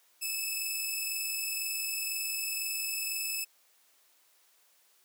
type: tone pair together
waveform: 10% pulse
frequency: 2586 / 2608 Hz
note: E7 / E7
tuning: -34 / -19 cents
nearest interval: unison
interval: 15 cents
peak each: -31 / -24 dBFS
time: 0.21-3.45 s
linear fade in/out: 20 ms
effects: white hiss -66 dBFS RMS until 5.04 s + high-pass 400 Hz 12 dB/octave